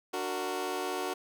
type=chord; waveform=20% pulse; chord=D augmented; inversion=none; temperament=equal with one note detuned; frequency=293.7 / 370 / 462.7 Hz; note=D4 / F#4 / A#4; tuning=0 / 0 / -13 cents; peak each=-35 / -29 / -33 dBFS; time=0.13-1.14 s; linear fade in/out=10 ms; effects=none